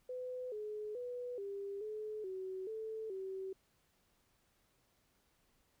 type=tone with pitch steps; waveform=sine; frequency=504 / 423.8 / 491.9 / 398.7 / 428.4 / 376.7 / 440.1 / 382.1 Hz; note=B4 / G#4 / B4 / G4 / A4 / F#4 / A4 / G4; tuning=+35 / +35 / -7 / +29 / -46 / +31 / 0 / -44 cents; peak=-40 dBFS; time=0.09-3.53 s; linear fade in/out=5 ms; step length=430 ms; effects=pink hiss -75 dBFS RMS until 5.8 s